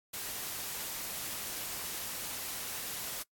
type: noise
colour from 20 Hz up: white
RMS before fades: -39 dBFS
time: 0.13-3.23 s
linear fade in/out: 10 ms
effects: noise-tail reverb RT60 0.1 s tail -23 dB re dry + AAC 64 kbps